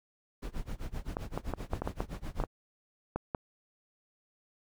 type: noise with tremolo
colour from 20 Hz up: brown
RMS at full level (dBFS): -35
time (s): 0.42-2.47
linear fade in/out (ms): 10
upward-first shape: sine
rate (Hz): 7.7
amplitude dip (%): 95
type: clicks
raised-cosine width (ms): 1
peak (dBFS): -18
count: 11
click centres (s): 1.169 / 1.376 / 1.537 / 1.734 / 1.82 / 1.875 / 2.005 / 2.401 / 2.438 / 3.16 / 3.348
effects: none